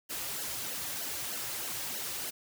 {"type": "noise with flanger", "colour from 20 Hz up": "white", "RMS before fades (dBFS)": -37, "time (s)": [0.09, 2.31], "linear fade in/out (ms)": 20, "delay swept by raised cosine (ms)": [0.82, 4.72], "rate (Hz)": 3.2, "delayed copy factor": -0.75, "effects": []}